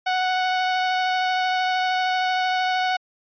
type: tone with vibrato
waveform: sawtooth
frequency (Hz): 740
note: F#5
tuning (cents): 0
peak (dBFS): -16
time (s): 0.06-2.97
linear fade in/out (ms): 10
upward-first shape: sine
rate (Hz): 13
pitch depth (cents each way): 9
effects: resampled to 11025 Hz